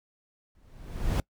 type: noise with exponential growth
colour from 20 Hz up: brown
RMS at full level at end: -21 dBFS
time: 0.55-1.2 s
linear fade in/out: 1 ms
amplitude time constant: 140 ms
effects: noise-tail reverb RT60 0.1 s tail -25 dB re dry